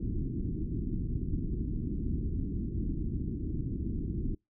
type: low-pass noise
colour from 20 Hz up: pink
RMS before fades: -33 dBFS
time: 0-4.35 s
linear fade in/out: 5 ms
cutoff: 340 Hz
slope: 48 dB/octave
effects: noise-tail reverb RT60 0.2 s tail -26 dB re dry